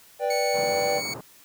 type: chord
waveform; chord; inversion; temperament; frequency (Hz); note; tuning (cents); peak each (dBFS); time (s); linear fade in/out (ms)
triangle; G major; first; just; 490 / 588 / 784; B4 / D5 / G5; -14 / +2 / 0; -25 / -24 / -26; 0.19-1.02; 50
type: tone with pitch glide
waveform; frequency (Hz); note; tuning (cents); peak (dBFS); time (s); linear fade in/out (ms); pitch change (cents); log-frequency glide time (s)
20% pulse; 2217 to 2232; C#7 to C#7; 0 to +11; -24; 0.3-1.14; 5; +11; 0.45-0.81
type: band-pass noise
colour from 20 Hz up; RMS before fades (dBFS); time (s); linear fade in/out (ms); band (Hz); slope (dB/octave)
pink; -38; 0.54-1.21; 5; 130 to 1200; 24
effects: white hiss -53 dBFS RMS until 1.44 s